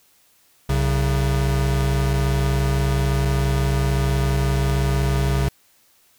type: tone pair together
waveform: square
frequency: 64 / 135.61 Hz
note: C2 / C#3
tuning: -38 / -38 cents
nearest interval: octave + minor second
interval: 1300 cents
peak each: -21 dBFS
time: 0.69-5.49 s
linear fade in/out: 5 ms
effects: white hiss -58 dBFS RMS until 6.18 s